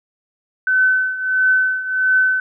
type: tone with tremolo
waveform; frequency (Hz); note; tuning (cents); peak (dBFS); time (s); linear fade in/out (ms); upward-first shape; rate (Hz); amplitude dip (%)
sine; 1518; F#6; +44; -10; 0.67-2.4; 2; triangle; 1.5; 80
effects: none